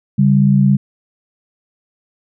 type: tone pair together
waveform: sine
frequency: 139.72 / 197.6 Hz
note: C#3 / G3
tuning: +14 / +14 cents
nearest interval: tritone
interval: 600 cents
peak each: -11 dBFS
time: 0.18-0.77 s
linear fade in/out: 10 ms
effects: none